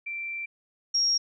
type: tone pair in turn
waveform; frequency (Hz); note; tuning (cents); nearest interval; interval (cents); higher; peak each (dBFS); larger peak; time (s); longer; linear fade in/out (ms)
sine; 2349 / 5587; D7 / F8; 0 / 0; octave + minor third; 1500; second; -31 / -21; second; 0.06-0.46 / 0.94-1.18; first; 10
effects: none